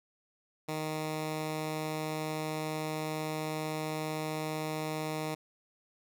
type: tone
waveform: 10% pulse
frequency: 155.56 Hz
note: D#3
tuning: in tune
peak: -25 dBFS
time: 0.68-5.35 s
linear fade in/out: 10 ms
effects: none